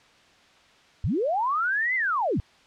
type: linear two-way sweep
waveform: sine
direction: up then down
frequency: 64.3 to 2093 to 64.3 Hz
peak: -22 dBFS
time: 1.04-2.4 s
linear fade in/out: 0 ms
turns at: 1.95 s
effects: white hiss -56 dBFS RMS until 2.66 s + low-pass 4000 Hz 12 dB/octave